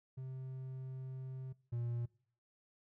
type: tone pair in turn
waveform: triangle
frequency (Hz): 130.81 / 119.01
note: C3 / A#2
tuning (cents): 0 / +36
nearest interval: major second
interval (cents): 164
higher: first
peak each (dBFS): -40 / -34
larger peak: second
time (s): 0.17-1.53 / 1.72-2.06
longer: first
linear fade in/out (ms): 10
effects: noise-tail reverb RT60 0.5 s tail -22 dB re dry